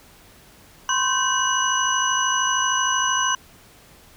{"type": "tone cluster", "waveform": "sine", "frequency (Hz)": [1013, 1066, 1547, 2915, 6010], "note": ["B5", "C6", "G6", "F#7", "F#8"], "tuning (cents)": [44, 32, -23, -26, 26], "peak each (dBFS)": -25, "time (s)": [0.89, 3.35], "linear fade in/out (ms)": 2, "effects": ["pink hiss -50 dBFS RMS until 4.16 s"]}